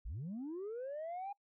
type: linear sweep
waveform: sine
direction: up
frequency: 38.61 to 820 Hz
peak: -38 dBFS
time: 0.05-1.33 s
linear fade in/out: 10 ms
effects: noise-tail reverb RT60 0.1 s tail -25 dB re dry + tanh soft clip ceiling -38 dBFS